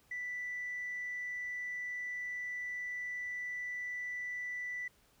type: tone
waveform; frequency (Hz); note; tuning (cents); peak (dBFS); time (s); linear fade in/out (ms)
sine; 1975.5; B6; 0; -36; 0.11-4.88; 5
effects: tanh soft clip ceiling -33 dBFS + pink hiss -68 dBFS RMS until 5.2 s